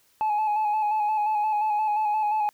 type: tone with vibrato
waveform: sine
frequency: 850 Hz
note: G#5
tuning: 40 cents sharp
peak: -19 dBFS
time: 0.21-2.49 s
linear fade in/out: 0 ms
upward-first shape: square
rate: 5.7 Hz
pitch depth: 30 cents each way
effects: tanh soft clip ceiling -20 dBFS + white hiss -63 dBFS RMS until 2.53 s